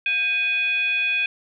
sine tone with frequency modulation, 2489 Hz, D#7, in tune, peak -19 dBFS, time 0.06-1.26 s, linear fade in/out 2 ms, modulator 891 Hz, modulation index 0.52, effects none

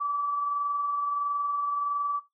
sine tone with amplitude modulation, 1154 Hz, D6, 31 cents flat, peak -24 dBFS, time 0-2.2 s, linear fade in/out 20 ms, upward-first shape sine, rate 21.5 Hz, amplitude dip 30%, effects noise-tail reverb RT60 0.2 s tail -17 dB re dry

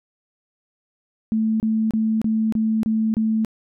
sine tone bursts, 220.2 Hz, A3, 2 cents sharp, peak -17 dBFS, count 7, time 1.32-3.448 s, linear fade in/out 0 ms, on 280 ms, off 28 ms, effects none

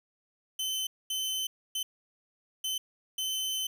sawtooth tone bursts at uneven times, 3059 Hz, G7, 43 cents flat, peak -27 dBFS, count 5, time 0.59-0.87 / 1.1-1.47 / 1.75-1.83 / 2.64-2.78 / 3.18-3.67 s, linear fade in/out 5 ms, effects none

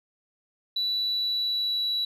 sine tone with pitch glide, 3951 to 3926 Hz, B7 to B7, 0 to -11 cents, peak -23 dBFS, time 0.76-2.05 s, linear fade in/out 5 ms, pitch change -11 cents, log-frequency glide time 0.99-1.9 s, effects tanh soft clip ceiling -21 dBFS

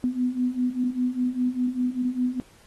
sine beating tone pair, 246.9 / 251.9 Hz, B3 / B3, 0 / +34 cents, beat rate 5 Hz, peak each -27 / -24 dBFS, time 0.04-2.4 s, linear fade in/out 0 ms, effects pink hiss -56 dBFS RMS until 2.66 s + AAC 32 kbps

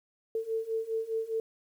sine beating tone pair, 444.9 / 449.8 Hz, A4 / A4, +19 / +38 cents, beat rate 4.9 Hz, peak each -34 / -32 dBFS, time 0.35-1.4 s, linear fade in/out 2 ms, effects 10-bit

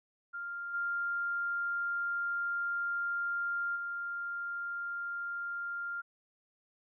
sine tone with level steps, 1396.9 Hz, F6, in tune, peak -37 / -31 / -35 dBFS, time 0.33-6.02 s, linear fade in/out 20 ms, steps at 0.73 / 3.75 s, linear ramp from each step 20 ms, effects none

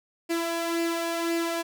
sawtooth tone with flanger, 335.3 Hz, E4, 30 cents sharp, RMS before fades -28 dBFS, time 0.29-1.63 s, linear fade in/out 20 ms, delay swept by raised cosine 0.4 to 1.8 ms, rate 1.9 Hz, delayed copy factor +0.5, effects none

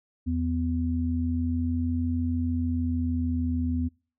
sine tone pair together, 83.4 / 249.9 Hz, E2 / B3, +21 / +21 cents, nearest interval octave + perfect fifth, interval 1900 cents, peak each -27 dBFS, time 0.26-3.89 s, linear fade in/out 20 ms, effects noise-tail reverb RT60 0.4 s tail -26 dB re dry

